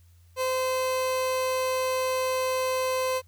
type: tone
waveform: 30% pulse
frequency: 516 Hz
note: C5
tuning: 24 cents flat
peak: -22 dBFS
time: 0.36-3.22 s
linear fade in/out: 50 ms
effects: added 86 Hz sine -53 dBFS peak until 3.27 s + white hiss -67 dBFS RMS until 3.27 s